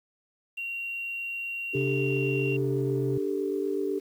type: tone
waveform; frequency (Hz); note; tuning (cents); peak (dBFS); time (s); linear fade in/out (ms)
sine; 2754; F7; -25; -31; 0.57-2.57; 10
type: chord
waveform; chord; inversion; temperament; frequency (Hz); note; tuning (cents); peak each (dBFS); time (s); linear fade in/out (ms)
sine; D suspended fourth; none; equal; 293.7 / 392 / 440; D4 / G4 / A4; 0 / 0 / 0; -32 / -28 / -33; 1.73-4; 20
type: tone with pitch glide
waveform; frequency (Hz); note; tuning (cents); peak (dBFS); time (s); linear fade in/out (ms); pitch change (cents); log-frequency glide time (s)
triangle; 133.5 to 132.12; C3 to C3; +35 to +17; -26; 1.75-3.18; 5; -18; 2.54-3
effects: tanh soft clip ceiling -14 dBFS + 9-bit